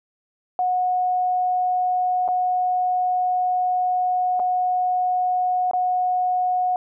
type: tone with dropouts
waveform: sine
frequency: 730 Hz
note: F#5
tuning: 24 cents flat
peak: -18 dBFS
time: 0.59-6.76 s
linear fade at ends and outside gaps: 1 ms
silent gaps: 2.279-2.286 / 4.395-4.399 / 5.712-5.734 s
effects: none